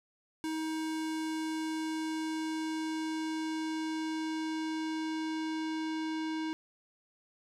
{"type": "tone with low-pass filter sweep", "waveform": "square", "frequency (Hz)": 316.6, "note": "D#4", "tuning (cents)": 30, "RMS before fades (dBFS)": -35, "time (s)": [0.44, 6.53], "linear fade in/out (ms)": 0, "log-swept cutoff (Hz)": [11000, 4600], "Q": 0.87, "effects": []}